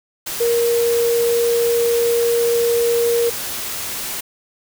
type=tone in noise; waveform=sine; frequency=469.7 Hz; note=A#4; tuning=13 cents sharp; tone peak=-14 dBFS; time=0.4-3.3 s; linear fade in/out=10 ms; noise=white; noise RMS=-26 dBFS; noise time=0.26-4.21 s; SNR=+9 dB; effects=none